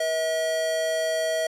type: tone pair together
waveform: square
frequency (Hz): 480.6 / 643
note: B4 / E5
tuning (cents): -47 / -43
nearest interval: perfect fourth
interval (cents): 504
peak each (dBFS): -35 / -24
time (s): 0-1.47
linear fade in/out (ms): 5
effects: low-pass 11000 Hz 12 dB/octave